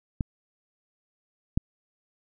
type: clicks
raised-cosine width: 5 ms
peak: -14 / -10 dBFS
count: 2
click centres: 0.208 / 1.575 s
effects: none